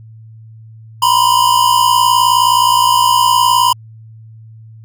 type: tone pair together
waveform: square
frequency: 964 / 1023.3 Hz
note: B5 / C6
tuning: -42 / -39 cents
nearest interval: minor second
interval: 103 cents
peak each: -12 dBFS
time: 1.02-3.73 s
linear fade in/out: 5 ms
effects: added 111 Hz sine -34 dBFS peak until 4.84 s